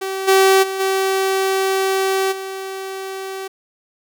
sawtooth tone with level steps, 384.2 Hz, G4, 35 cents flat, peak -18 / -6 / -18 / -12 / -22 dBFS, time 0.01-3.48 s, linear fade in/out 10 ms, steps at 0.27 / 0.62 / 0.79 / 2.31 s, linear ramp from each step 20 ms, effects none

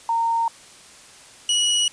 sine / sawtooth tone pair in turn, 920 / 2921 Hz, A#5 / F#7, -23 / -23 cents, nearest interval octave + minor sixth, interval 2000 cents, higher second, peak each -18 / -14 dBFS, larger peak second, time 0.09-0.48 / 1.49-1.88 s, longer neither, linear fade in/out 2 ms, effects white hiss -46 dBFS RMS until 1.92 s + resampled to 22050 Hz

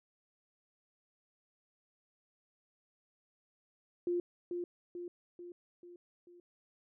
sine tone with echo, 350.7 Hz, F4, 7 cents sharp, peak -30 dBFS, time 4.07-4.2 s, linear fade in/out 2 ms, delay 440 ms, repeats 5, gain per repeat -5 dB, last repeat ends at 6.4 s, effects none

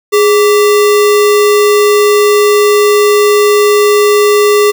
sine tone with sample-and-hold, 415.3 Hz, G#4, in tune, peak -4 dBFS, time 0.12-4.72 s, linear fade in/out 20 ms, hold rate 1575 Hz, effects none

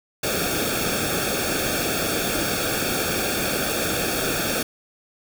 pink noise with comb filter, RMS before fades -24 dBFS, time 0.23-4.63 s, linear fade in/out 5 ms, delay 1 ms, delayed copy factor -0.85, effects none

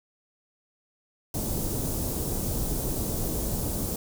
pink band-stop noise, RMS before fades -29 dBFS, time 1.34-3.96 s, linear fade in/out 2 ms, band 510 to 8200 Hz, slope 12 dB/octave, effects none

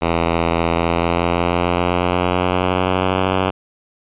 5% pulse tone with pitch glide, 84 to 93.74 Hz, E2 to F#2, +33 to +23 cents, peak -4 dBFS, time 0.01-3.51 s, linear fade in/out 20 ms, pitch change +190 cents, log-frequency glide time 0.7-3.25 s, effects resampled to 8000 Hz

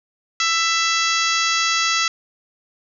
harmonic tone, 664 Hz, E5, 12 cents sharp, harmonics 2 / 3 / 4 / 5 / 6 / 7 / 8 / 9 / 10, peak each -22 / -24 / -25 / -26 / -27 / -27 / -28 / -29 / -29 dBFS, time 0.4-2.08 s, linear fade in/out 2 ms, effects none

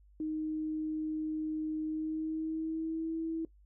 sine tone with pitch glide, 311.1 to 325.2 Hz, D#4 to E4, 0 to -23 cents, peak -32 dBFS, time 0.2-3.45 s, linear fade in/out 2 ms, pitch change +77 cents, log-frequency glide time 1.83-3.16 s, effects noise-tail reverb RT60 0.1 s tail -19 dB re dry + added 50 Hz sine -58 dBFS peak until 3.65 s

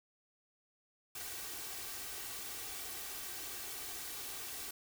white noise with comb filter, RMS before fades -44 dBFS, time 1.15-4.71 s, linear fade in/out 5 ms, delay 2.6 ms, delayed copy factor +0.55, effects none

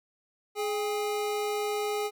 square tone pair together, 420 / 805.8 Hz, G#4 / G5, +19 / +48 cents, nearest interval major seventh, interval 1129 cents, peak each -30 / -35 dBFS, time 0.55-2.11 s, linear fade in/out 50 ms, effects none

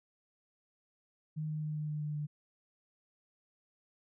sine tone with pitch steps, 154.6 / 153.62 / 152.65 / 151.68 / 150.72 / 149.77 / 148.82 Hz, D#3 / D#3 / D#3 / D#3 / D3 / D3 / D3, -11 / -22 / -33 / -44 / +45 / +34 / +23 cents, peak -34 dBFS, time 1.36-2.27 s, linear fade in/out 20 ms, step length 130 ms, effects none

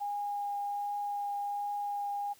sine tone with vibrato, 815 Hz, G#5, 33 cents flat, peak -32 dBFS, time 0-2.34 s, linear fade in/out 20 ms, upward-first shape triangle, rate 1.3 Hz, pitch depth 9 cents each way, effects white hiss -61 dBFS RMS until 2.39 s

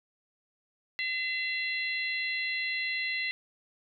harmonic tone, 679 Hz, F5, 49 cents flat, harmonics 3 / 4 / 5 / 6, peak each -31 / -36 / -43 / -38 dBFS, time 0.99-3.31 s, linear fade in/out 0 ms, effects none

